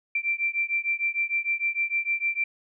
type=beating tone pair; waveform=sine; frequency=2349 / 2355.6 Hz; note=D7 / D7; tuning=0 / +5 cents; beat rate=6.6 Hz; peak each=-27 dBFS; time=0.15-2.44 s; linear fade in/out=5 ms; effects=none